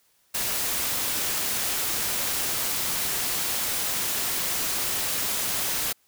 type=noise; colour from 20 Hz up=white; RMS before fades=-27 dBFS; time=0.34-5.93 s; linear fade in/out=10 ms; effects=white hiss -65 dBFS RMS until 6.07 s